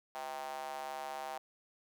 square tone with high-pass filter, 71.5 Hz, D2, 46 cents flat, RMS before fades -42 dBFS, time 0.15-1.38 s, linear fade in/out 0 ms, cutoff 760 Hz, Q 4.4, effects none

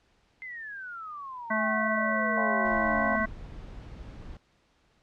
sine exponential sweep, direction down, 2093 to 235.4 Hz, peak -37 dBFS, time 0.42-3.24 s, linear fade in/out 0 ms
harmonic tone, 217.8 Hz, A3, 17 cents flat, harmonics 1 / 3 / 5 / 7 / 9, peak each -31 / -31 / -31 / -31 / -31 dBFS, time 1.5-3.26 s, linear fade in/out 10 ms
sine chord, Db major seventh, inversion none, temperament equal with one note detuned, 554.4 / 698.5 / 830.6 / 1024.4 Hz, Db5 / F5 / Ab5 / C6, 0 / 0 / 0 / -37 cents, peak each -36 / -32 / -38 / -35 dBFS, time 2.37-3.16 s, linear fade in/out 5 ms
brown noise, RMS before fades -42 dBFS, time 2.65-4.37 s, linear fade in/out 2 ms
effects pink hiss -67 dBFS RMS until 5.02 s + low-pass 5000 Hz 12 dB/octave

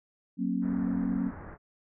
sine chord, F# major, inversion none, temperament equal with one note detuned, 185 / 233.1 / 270.9 Hz, F#3 / A#3 / C#4, 0 / 0 / -40 cents, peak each -31 dBFS, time 0.37-1.32 s, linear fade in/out 50 ms
pink low-pass noise, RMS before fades -44 dBFS, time 0.61-1.58 s, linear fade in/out 50 ms, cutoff 1800 Hz, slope 48 dB/octave
effects none

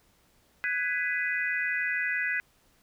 sine chord, G# minor seventh, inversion third, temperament just, 1495.1 / 1661.2 / 1993.5 / 2492 Hz, F#6 / G#6 / B6 / D#7, +18 / 0 / +16 / +2 cents, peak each -33 / -32 / -30 / -35 dBFS, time 0.64-2.4 s, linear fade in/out 0 ms, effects pink hiss -65 dBFS RMS until 2.82 s

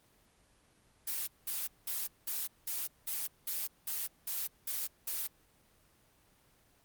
blue noise bursts, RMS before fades -36 dBFS, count 11, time 1.07-5.27 s, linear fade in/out 5 ms, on 200 ms, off 200 ms, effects pink hiss -67 dBFS RMS until 6.84 s + Opus 24 kbps

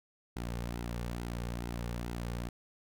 sawtooth tone with flanger, 59 Hz, A#1, 22 cents sharp, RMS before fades -38 dBFS, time 0.36-2.49 s, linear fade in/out 5 ms, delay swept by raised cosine 1.7 to 3.1 ms, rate 2.3 Hz, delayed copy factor -0.5, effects none

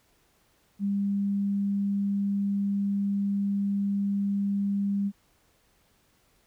sine tone, 200 Hz, G3, 35 cents sharp, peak -24 dBFS, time 0.79-5.12 s, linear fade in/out 50 ms, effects pink hiss -66 dBFS RMS until 6.46 s

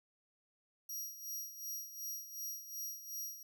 15% pulse tone with tremolo, 5720 Hz, F8, 41 cents sharp, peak -34 dBFS, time 0.89-3.43 s, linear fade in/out 5 ms, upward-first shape sine, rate 2.7 Hz, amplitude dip 70%, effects none

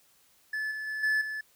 triangle tone with level steps, 1732 Hz, A6, 28 cents flat, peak -28 / -32 / -30 / -22 / -31 dBFS, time 0.53-1.41 s, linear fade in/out 5 ms, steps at 0.71 / 0.87 / 1.03 / 1.21 s, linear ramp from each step 5 ms, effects white hiss -64 dBFS RMS until 1.55 s

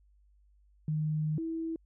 sine tone pair in turn, 153.9 / 326.1 Hz, D#3 / E4, -19 / -19 cents, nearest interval octave + minor second, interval 1300 cents, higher second, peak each -28 / -32 dBFS, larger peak first, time 0.88-1.38 / 1.38-1.76 s, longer first, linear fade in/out 2 ms, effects added 50 Hz sine -61 dBFS peak until 1.85 s

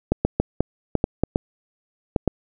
clicks, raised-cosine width 2 ms, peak -4 dBFS, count 10, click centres 0.12 / 0.25 / 0.4 / 0.606 / 0.953 / 1.041 / 1.236 / 1.359 / 2.162 / 2.277 s, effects none

